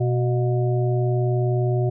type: harmonic tone with a mistuned harmonic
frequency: 123.47 Hz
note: B2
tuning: in tune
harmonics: 1 / 3 / 5 / 6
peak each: -19 / -25 / -31 / -33 dBFS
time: 0-1.9 s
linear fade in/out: 10 ms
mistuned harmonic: 6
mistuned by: -57 cents
effects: none